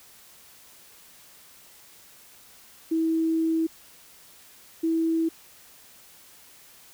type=tone pair in turn; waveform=sine; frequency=324.1 / 326.4 Hz; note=E4 / E4; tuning=-29 / -17 cents; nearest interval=unison; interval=12 cents; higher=second; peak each=-21 dBFS; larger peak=neither; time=2.91-3.67 / 4.83-5.29 s; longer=first; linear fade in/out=10 ms; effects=white hiss -52 dBFS RMS until 6.93 s